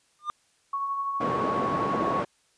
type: tone with exponential growth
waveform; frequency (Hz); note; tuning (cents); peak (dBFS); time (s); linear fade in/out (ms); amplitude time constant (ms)
triangle; 1200; D6; +37; -21; 0.19-0.3; 0; 22
type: tone with tremolo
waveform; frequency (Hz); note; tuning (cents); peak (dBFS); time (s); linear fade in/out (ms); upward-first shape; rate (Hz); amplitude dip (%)
sine; 1108.7; C#6; 0; -25; 0.73-2.22; 5; triangle; 12; 40
type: band-pass noise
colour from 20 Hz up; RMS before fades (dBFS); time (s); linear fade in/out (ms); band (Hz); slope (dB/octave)
white; -29; 1.2-2.25; 10; 160 to 640; 12
effects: white hiss -66 dBFS RMS until 2.57 s + resampled to 22050 Hz